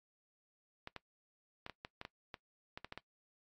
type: clicks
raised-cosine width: 0.3 ms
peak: -28 dBFS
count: 12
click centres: 0.874 / 0.963 / 1.664 / 1.697 / 1.849 / 2.014 / 2.051 / 2.342 / 2.775 / 2.846 / 2.924 / 2.976 s
effects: noise-tail reverb RT60 0.1 s tail -19 dB re dry + AAC 64 kbps